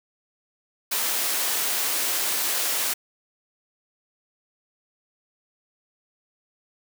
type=high-pass noise; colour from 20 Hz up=white; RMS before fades=-25 dBFS; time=0.91-2.94 s; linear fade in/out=10 ms; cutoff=340 Hz; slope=12 dB/octave; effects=none